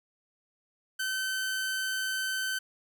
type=tone; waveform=sawtooth; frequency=1534 Hz; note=G6; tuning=38 cents flat; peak=-26 dBFS; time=0.99-2.59 s; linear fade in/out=10 ms; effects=none